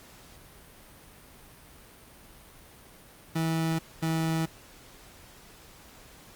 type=tone pair in turn; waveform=30% pulse; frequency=162.4 / 161.8 Hz; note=E3 / E3; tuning=-26 / -32 cents; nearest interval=unison; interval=6 cents; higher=first; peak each=-23 dBFS; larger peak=neither; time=3.35-3.79 / 4.02-4.46 s; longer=neither; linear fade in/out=10 ms; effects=pink hiss -52 dBFS RMS until 6.35 s + Opus 48 kbps